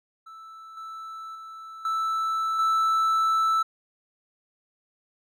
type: tone with level steps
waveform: triangle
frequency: 1318.5 Hz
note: E6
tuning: in tune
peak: -40 / -34 / -37 / -22 / -18 dBFS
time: 0.26-3.63 s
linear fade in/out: 10 ms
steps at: 0.77 / 1.35 / 1.85 / 2.59 s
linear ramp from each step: 2 ms
effects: none